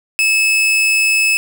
40% pulse tone, 2600 Hz, E7, 24 cents flat, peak -10 dBFS, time 0.19-1.37 s, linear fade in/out 0 ms, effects none

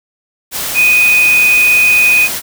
sine tone in noise, 2489 Hz, D#7, in tune, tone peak -6 dBFS, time 0.74-2.29 s, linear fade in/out 50 ms, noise white, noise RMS -19 dBFS, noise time 0.51-2.42 s, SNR +10 dB, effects none

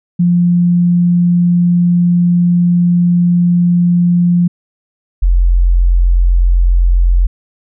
sine tone pair in turn, 174.9 / 43.88 Hz, F3 / F1, +3 / +9 cents, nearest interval 2 octaves, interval 2394 cents, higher first, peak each -7 / -6 dBFS, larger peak second, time 0.19-4.48 / 5.22-7.27 s, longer first, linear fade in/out 10 ms, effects none

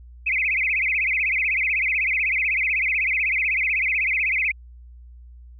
sine tone with vibrato, 2300 Hz, D7, 37 cents flat, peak -19 dBFS, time 0.26-4.52 s, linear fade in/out 10 ms, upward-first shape sine, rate 16 Hz, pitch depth 220 cents each way, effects added 60 Hz sine -41 dBFS peak until 5.59 s

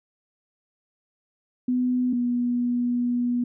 sine tone pair in turn, 250 / 243.2 Hz, B3 / B3, +21 / -26 cents, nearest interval unison, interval 47 cents, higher first, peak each -20 / -21 dBFS, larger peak first, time 1.68-2.13 / 2.13-3.44 s, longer second, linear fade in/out 5 ms, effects none

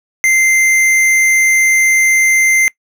triangle tone with hard clipping, 2084 Hz, C7, 7 cents flat, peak -10 dBFS, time 0.24-2.68 s, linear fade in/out 0 ms, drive 16 dB, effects noise-tail reverb RT60 0.1 s tail -22 dB re dry

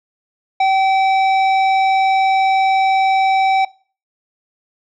triangle tone with hard clipping, 769 Hz, G5, 33 cents flat, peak -13 dBFS, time 0.6-3.65 s, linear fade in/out 5 ms, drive 17 dB, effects noise-tail reverb RT60 0.4 s tail -22 dB re dry + low-pass 4000 Hz 12 dB/octave

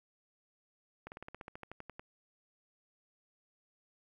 slowing click train, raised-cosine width 0.5 ms, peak -30 dBFS, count 14, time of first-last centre 1.07-1.995 s, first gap 49 ms, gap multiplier 1.06, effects 11-bit

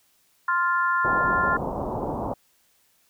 harmonic tone, 349.2 Hz, F4, in tune, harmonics 3 / 4 / 5, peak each -23 / -23 / -30 dBFS, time 0.48-1.57 s, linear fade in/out 5 ms
white low-pass noise, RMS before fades -29 dBFS, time 1.04-2.34 s, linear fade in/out 10 ms, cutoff 980 Hz, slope 48 dB/octave
effects white hiss -64 dBFS RMS until 3.09 s

